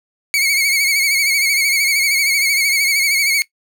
sawtooth tone with vibrato, 2217 Hz, C#7, in tune, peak -10 dBFS, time 0.34-3.42 s, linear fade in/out 0 ms, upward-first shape sine, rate 13 Hz, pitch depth 64 cents each way, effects noise-tail reverb RT60 0.1 s tail -19 dB re dry

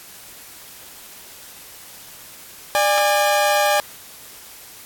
sawtooth tone pair together, 594 / 817.7 Hz, D5 / G#5, +20 / -27 cents, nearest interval tritone, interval 553 cents, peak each -14 dBFS, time 2.75-3.8 s, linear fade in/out 0 ms, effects white hiss -41 dBFS RMS until 4.85 s + AAC 64 kbps

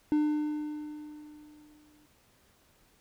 triangle tone with exponential decay, 300.7 Hz, D4, 41 cents sharp, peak -20 dBFS, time 0.12-2.06 s, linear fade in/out 0 ms, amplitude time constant 420 ms, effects pink hiss -65 dBFS RMS until 3 s

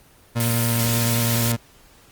30% pulse tone with vibrato, 116.5 Hz, A#2, 1 cent flat, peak -17 dBFS, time 0.35-1.57 s, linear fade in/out 20 ms, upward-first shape sine, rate 9.8 Hz, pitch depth 17 cents each way
white band-stop noise, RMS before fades -25 dBFS, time 0.4-1.52 s, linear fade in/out 2 ms, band 310 to 1500 Hz, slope 24 dB/octave
effects pink hiss -52 dBFS RMS until 2.11 s + Opus 24 kbps

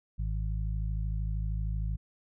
harmonic tone, 53 Hz, G#1, 36 cents sharp, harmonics 1 / 2 / 3, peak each -30 / -36 / -40 dBFS, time 0.18-1.97 s, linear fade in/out 20 ms, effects none

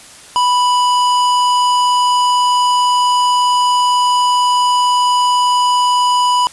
sine tone with hard clipping, 987.8 Hz, B5, in tune, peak -12 dBFS, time 0.36-6.47 s, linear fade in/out 0 ms, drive 15 dB, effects white hiss -38 dBFS RMS until 6.52 s + resampled to 24000 Hz

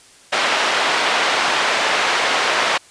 pink band-pass noise, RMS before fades -18 dBFS, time 0.32-2.78 s, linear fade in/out 10 ms, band 700 to 3700 Hz, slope 12 dB/octave, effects white hiss -47 dBFS RMS until 2.9 s + resampled to 22050 Hz

